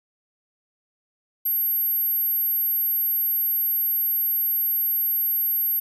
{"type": "tone", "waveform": "sine", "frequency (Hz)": 12580, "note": "G9", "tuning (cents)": 5, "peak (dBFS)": -20, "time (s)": [1.45, 5.8], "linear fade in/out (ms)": 10, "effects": []}